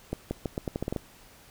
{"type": "accelerating click train", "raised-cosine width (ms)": 2, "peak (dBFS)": -16, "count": 10, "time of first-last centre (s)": [0.13, 0.962], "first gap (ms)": 180, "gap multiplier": 0.82, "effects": ["pink hiss -54 dBFS RMS until 1.5 s"]}